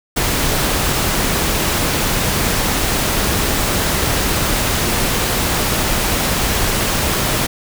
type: noise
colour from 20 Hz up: pink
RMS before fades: -17 dBFS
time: 0.16-7.47 s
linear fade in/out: 10 ms
effects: none